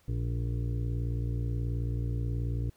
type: harmonic tone with a mistuned harmonic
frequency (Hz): 58.6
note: A#1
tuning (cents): +10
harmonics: 1 / 2 / 3 / 5 / 6 / 7 / 8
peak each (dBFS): -32 / -31 / -45 / -43 / -50 / -51 / -50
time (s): 0.08-2.7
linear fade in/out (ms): 5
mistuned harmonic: 8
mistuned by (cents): -19
effects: pink hiss -66 dBFS RMS until 2.76 s